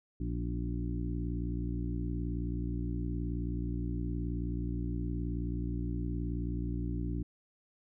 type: harmonic tone with a mistuned harmonic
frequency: 59 Hz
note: A#1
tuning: 22 cents sharp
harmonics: 1 / 2 / 3 / 4 / 5 / 6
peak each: -35 / -38 / -40 / -46 / -40 / -47 dBFS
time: 0.2-7.23 s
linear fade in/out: 5 ms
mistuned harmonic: 4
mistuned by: +53 cents
effects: none